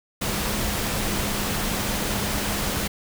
sine tone in noise, 205 Hz, G#3, 22 cents flat, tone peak -33 dBFS, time 0.21-2.88 s, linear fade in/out 10 ms, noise pink, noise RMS -26 dBFS, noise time 0.21-2.88 s, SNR -10 dB, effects none

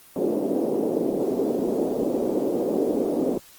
pink band-pass noise, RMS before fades -24 dBFS, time 0.16-3.38 s, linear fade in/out 2 ms, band 260 to 510 Hz, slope 24 dB/octave, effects white hiss -50 dBFS RMS until 3.58 s + Opus 24 kbps

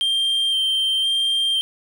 triangle tone with vibrato, 3159 Hz, G7, 13 cents sharp, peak -16 dBFS, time 0.01-1.61 s, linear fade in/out 0 ms, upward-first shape square, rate 0.97 Hz, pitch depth 11 cents each way, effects none

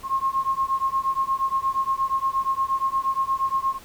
sine beating tone pair, 1070 / 1078.5 Hz, C6 / C#6, +38 / -48 cents, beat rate 8.5 Hz, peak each -24 dBFS, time 0.03-3.79 s, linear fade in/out 50 ms, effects pink hiss -47 dBFS RMS until 3.84 s

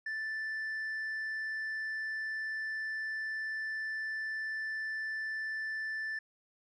triangle tone with tanh clipping, 1761 Hz, A6, 1 cent sharp, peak -35 dBFS, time 0.06-6.19 s, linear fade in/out 5 ms, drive 7 dB, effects none

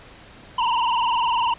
square tone with vibrato, 959 Hz, A#5, 49 cents sharp, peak -19 dBFS, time 0.58-1.54 s, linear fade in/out 5 ms, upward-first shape triangle, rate 20 Hz, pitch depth 130 cents each way, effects pink hiss -45 dBFS RMS until 1.58 s + resampled to 8000 Hz

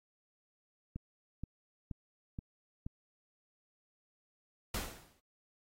click train, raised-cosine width 5 ms, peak -28 dBFS, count 5, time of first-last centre 0.96-2.865 s, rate 2.1 Hz
pink noise with exponential decay, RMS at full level -35 dBFS, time 4.74-5.2 s, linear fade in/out 5 ms, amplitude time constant 98 ms
effects AAC 48 kbps

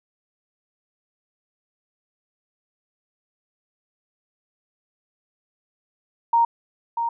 sine tone with echo, 931 Hz, A#5, 2 cents flat, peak -14 dBFS, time 6.33-6.45 s, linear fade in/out 5 ms, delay 640 ms, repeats 1, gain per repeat -7 dB, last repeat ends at 7.09 s, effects none

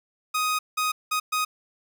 sawtooth tone bursts at uneven times, 1250 Hz, D#6, 8 cents sharp, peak -19 dBFS, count 4, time 0.34-0.59 / 0.77-0.92 / 1.11-1.2 / 1.32-1.45 s, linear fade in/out 10 ms, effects none

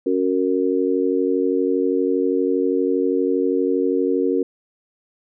sine chord, F# major, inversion second, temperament just, 277.5 / 370 / 462.5 Hz, C#4 / F#4 / A#4, +2 / 0 / -14 cents, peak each -21 dBFS, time 0.06-4.43 s, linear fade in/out 5 ms, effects none

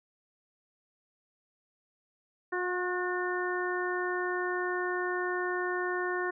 harmonic tone with a mistuned harmonic, 360 Hz, F#4, 47 cents flat, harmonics 1 / 2 / 3 / 4 / 5, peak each -32 / -39 / -37 / -37 / -36 dBFS, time 2.52-6.31 s, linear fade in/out 10 ms, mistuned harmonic 4, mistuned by +22 cents, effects none

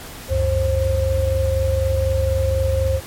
sine tone cluster, 69.4 / 93.4 / 531 Hz, C#2 / F#2 / C5, +3 / +17 / +25 cents, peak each -20 dBFS, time 0.28-3.01 s, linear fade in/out 50 ms, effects pink hiss -36 dBFS RMS until 3.06 s + MP3 64 kbps

